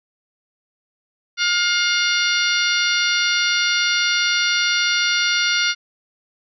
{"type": "harmonic tone with a mistuned harmonic", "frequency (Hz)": 709, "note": "F5", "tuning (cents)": 26, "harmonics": [2, 3, 4, 5, 6, 7, 8], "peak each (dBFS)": [-21, -23, -24, -25, -26, -26, -27], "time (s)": [1.37, 5.75], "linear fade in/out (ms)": 50, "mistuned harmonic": 7, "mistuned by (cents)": -82, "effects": []}